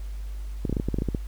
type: clicks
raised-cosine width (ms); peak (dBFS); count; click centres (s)
3; -13; 11; 0.652 / 0.696 / 0.727 / 0.768 / 0.799 / 0.886 / 0.943 / 0.986 / 1.021 / 1.087 / 1.148
effects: added 50 Hz sine -31 dBFS peak until 1.27 s + pink hiss -54 dBFS RMS until 1.27 s